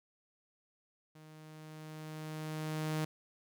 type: tone with level ramp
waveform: sawtooth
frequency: 155.56 Hz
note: D#3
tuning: in tune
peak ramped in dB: -50 to -28 dBFS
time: 1.15-3.05 s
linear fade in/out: 5 ms
effects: none